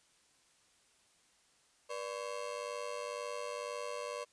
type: ring-modulated tone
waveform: 30% pulse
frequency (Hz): 536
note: C5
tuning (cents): +42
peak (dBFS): -33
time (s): 1.89-4.25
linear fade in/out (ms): 20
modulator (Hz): 51
effects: white hiss -69 dBFS RMS until 4.32 s + resampled to 22050 Hz